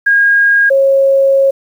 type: tone pair in turn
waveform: sine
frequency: 1629 / 544.7 Hz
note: G#6 / C#5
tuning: -34 / -30 cents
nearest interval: octave + perfect fifth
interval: 1896 cents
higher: first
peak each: -6 dBFS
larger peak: neither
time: 0.06-0.7 / 0.7-1.51 s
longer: second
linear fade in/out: 10 ms
effects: 7-bit